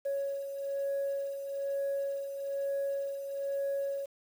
sine beating tone pair, 555 / 556.1 Hz, C#5 / C#5, +2 / +5 cents, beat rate 1.1 Hz, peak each -31 / -38 dBFS, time 0.05-4.06 s, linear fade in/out 10 ms, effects tanh soft clip ceiling -27 dBFS + 9-bit

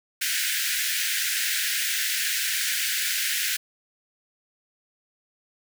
pink high-pass noise, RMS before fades -26 dBFS, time 0.21-3.57 s, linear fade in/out 10 ms, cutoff 1500 Hz, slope 96 dB/octave, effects none

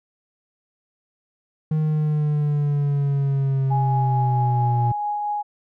triangle linear sweep, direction down, 156.1 to 120 Hz, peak -16 dBFS, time 1.71-4.92 s, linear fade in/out 5 ms
sine tone with tremolo, 831 Hz, G#5, 1 cent sharp, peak -21 dBFS, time 3.7-5.43 s, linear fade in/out 20 ms, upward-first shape triangle, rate 4.5 Hz, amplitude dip 25%
effects none

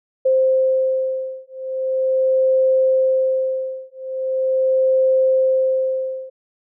sine beating tone pair, 523.3 / 523.71 Hz, C5 / C5, 0 / +2 cents, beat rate 0.41 Hz, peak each -18 dBFS, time 0.25-6.3 s, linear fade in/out 10 ms, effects none

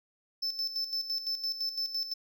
triangle tone with tremolo, 5274 Hz, E8, in tune, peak -28 dBFS, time 0.42-2.14 s, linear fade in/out 10 ms, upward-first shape square, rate 5.9 Hz, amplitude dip 65%, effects none

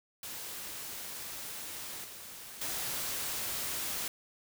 white noise with level steps, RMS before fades -42 / -47 / -36 dBFS, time 0.23-4.08 s, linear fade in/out 2 ms, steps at 2.04 / 2.61 s, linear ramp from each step 5 ms, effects none

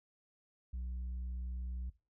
sine tone, 61.74 Hz, B1, in tune, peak -35 dBFS, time 0.73-1.9 s, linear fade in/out 10 ms, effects noise-tail reverb RT60 0.3 s tail -19 dB re dry + tanh soft clip ceiling -37 dBFS

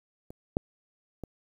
clicks, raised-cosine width 2 ms, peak -30 / -12 / -24 dBFS, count 3, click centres 0.305 / 0.569 / 1.237 s, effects 9-bit

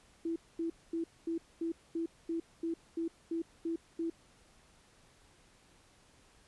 sine tone bursts, 331.4 Hz, E4, 9 cents sharp, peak -32 dBFS, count 12, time 0.25-4.1 s, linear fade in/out 5 ms, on 110 ms, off 230 ms, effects pink hiss -64 dBFS RMS until 6.47 s + resampled to 24000 Hz

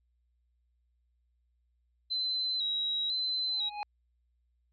sine tone with vibrato, 3951 Hz, B7, in tune, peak -29 dBFS, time 2.1-3.7 s, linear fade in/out 20 ms, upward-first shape square, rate 1 Hz, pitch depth 45 cents each way
square tone with exponential growth, 830.6 Hz, G#5, in tune, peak -32 dBFS, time 3.43-3.83 s, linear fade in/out 0 ms, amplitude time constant 85 ms
effects added 60 Hz sine -70 dBFS peak until 4.72 s + resampled to 11025 Hz

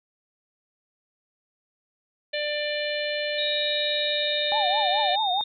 harmonic tone, 593 Hz, D5, 17 cents sharp, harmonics 1 / 3 / 4 / 5 / 6 / 7, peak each -28 / -33 / -34 / -35 / -36 / -36 dBFS, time 2.33-5.16 s, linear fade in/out 10 ms
sine tone with pitch glide, 3784 to 3668 Hz, A#7 to A#7, +25 to -29 cents, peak -26 dBFS, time 3.38-5.44 s, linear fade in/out 5 ms, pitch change -54 cents, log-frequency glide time 3.99-4.71 s
sine tone with vibrato, 794 Hz, G5, 22 cents sharp, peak -23 dBFS, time 4.52-5.41 s, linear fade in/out 0 ms, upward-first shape triangle, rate 4.7 Hz, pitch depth 220 cents each way
effects none

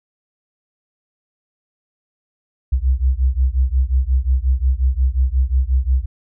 sine beating tone pair, 62.2 / 67.8 Hz, B1 / C#2, +13 / -38 cents, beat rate 5.6 Hz, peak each -16 / -17 dBFS, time 2.72-6.06 s, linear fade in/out 10 ms, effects none

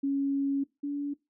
sine tone pair in turn, 277.2 / 286.1 Hz, C#4 / D4, 0 / -45 cents, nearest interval minor second, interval 55 cents, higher second, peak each -25 / -29 dBFS, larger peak first, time 0.03-0.64 / 0.83-1.14 s, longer first, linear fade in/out 10 ms, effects noise-tail reverb RT60 0.2 s tail -19 dB re dry

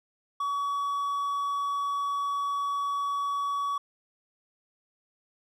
triangle tone, 1132 Hz, C#6, 36 cents sharp, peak -25 dBFS, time 0.4-3.78 s, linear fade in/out 5 ms, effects none

